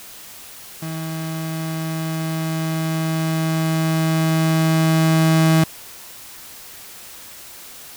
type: tone with level ramp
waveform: 35% pulse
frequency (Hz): 160.6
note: E3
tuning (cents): -45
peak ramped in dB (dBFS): -24 to -10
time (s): 0.82-5.64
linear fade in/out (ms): 5
effects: white hiss -39 dBFS RMS until 7.96 s